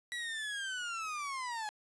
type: linear sweep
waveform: 30% pulse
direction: down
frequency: 1953 to 830.6 Hz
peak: -34 dBFS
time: 0.12-1.69 s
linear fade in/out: 0 ms
effects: resampled to 22050 Hz + 10-bit